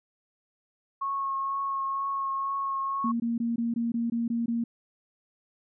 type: tone with vibrato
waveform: sine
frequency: 1093 Hz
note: C#6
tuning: 25 cents flat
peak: -27 dBFS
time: 1.01-3.12 s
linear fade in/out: 10 ms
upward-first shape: triangle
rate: 2.1 Hz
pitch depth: 16 cents each way
type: tone bursts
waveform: sine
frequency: 233.1 Hz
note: A#3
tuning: in tune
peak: -25 dBFS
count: 9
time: 3.04-4.64 s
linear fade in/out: 5 ms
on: 160 ms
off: 20 ms
effects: none